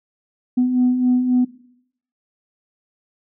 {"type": "beating tone pair", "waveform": "sine", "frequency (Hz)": [246.9, 250.6], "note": ["B3", "B3"], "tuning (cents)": [0, 25], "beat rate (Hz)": 3.7, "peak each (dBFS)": [-22, -14], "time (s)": [0.57, 1.45], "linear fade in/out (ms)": 10, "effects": ["noise-tail reverb RT60 0.7 s tail -18 dB re dry", "tanh soft clip ceiling -9 dBFS"]}